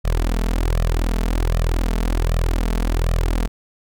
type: tone with flanger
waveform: sawtooth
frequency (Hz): 41.48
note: E1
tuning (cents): +12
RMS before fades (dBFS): -19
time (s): 0.04-3.48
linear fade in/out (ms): 20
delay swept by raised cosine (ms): 1.6 to 4.6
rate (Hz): 1.3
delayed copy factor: +0.95
effects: none